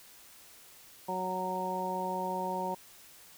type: harmonic tone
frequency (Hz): 185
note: F#3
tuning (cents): 0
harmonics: 1 / 2 / 3 / 4 / 5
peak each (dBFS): -40 / -40 / -39 / -40 / -34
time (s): 1.08-2.75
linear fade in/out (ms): 10
effects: white hiss -55 dBFS RMS until 3.37 s